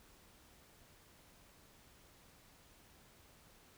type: silence
effects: pink hiss -64 dBFS RMS until 3.77 s